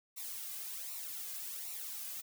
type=noise with flanger; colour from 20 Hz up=blue; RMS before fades=-43 dBFS; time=0.16-2.22 s; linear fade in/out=20 ms; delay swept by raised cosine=0.61 to 2.21 ms; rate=1.3 Hz; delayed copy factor=-0.65; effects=none